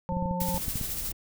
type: harmonic tone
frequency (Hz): 178.2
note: F3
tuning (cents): +35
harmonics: 1 / 3 / 5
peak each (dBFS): -30 / -35 / -33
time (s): 0.09-0.58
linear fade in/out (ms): 0
type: clicks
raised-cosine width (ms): 5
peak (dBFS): -21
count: 11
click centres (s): 0.123 / 0.169 / 0.225 / 0.258 / 0.311 / 0.418 / 0.487 / 0.544 / 0.682 / 0.757 / 0.813
type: noise with tremolo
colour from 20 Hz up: blue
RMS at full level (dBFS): -32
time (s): 0.4-1.12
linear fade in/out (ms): 5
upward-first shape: sine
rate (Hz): 14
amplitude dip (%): 40
type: noise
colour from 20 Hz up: brown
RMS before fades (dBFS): -41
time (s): 0.55-1.13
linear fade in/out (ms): 10
effects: none